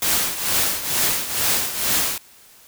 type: noise with tremolo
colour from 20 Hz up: white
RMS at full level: -18 dBFS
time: 0.02-2.18 s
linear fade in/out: 2 ms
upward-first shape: triangle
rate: 2.2 Hz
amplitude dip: 75%
effects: white hiss -49 dBFS RMS until 2.67 s